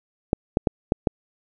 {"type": "clicks", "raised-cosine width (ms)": 2, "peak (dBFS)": -4, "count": 5, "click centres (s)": [0.331, 0.571, 0.672, 0.921, 1.072], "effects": []}